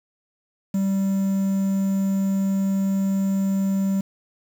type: tone with quantisation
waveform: triangle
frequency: 194.6 Hz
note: G3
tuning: 12 cents flat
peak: -17 dBFS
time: 0.74-4.01 s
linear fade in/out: 5 ms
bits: 7
effects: none